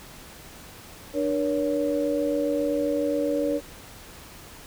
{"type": "tone cluster", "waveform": "sine", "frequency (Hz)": [296.4, 476.6, 564], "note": ["D4", "A#4", "C#5"], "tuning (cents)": [16, 38, 30], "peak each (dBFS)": [-26, -28, -26], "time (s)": [1.13, 3.61], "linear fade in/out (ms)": 50, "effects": ["pink hiss -45 dBFS RMS until 4.66 s"]}